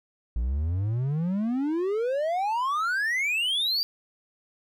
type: exponential sweep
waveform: triangle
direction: up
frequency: 55 to 4771 Hz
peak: -22 dBFS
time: 0.36-3.83 s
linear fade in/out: 0 ms
effects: none